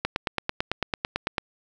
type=click train; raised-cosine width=0.3 ms; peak=-8 dBFS; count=13; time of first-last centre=0.05-1.382 s; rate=9.01 Hz; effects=none